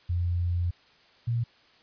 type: tone pair in turn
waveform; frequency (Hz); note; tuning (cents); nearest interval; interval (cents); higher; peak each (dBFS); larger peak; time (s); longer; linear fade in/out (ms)
sine; 87.31 / 117.69; F2 / A#2; 0 / +17; perfect fourth; 517; second; -24; neither; 0.09-0.71 / 1.27-1.44; first; 10
effects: white hiss -59 dBFS RMS until 1.82 s + resampled to 11025 Hz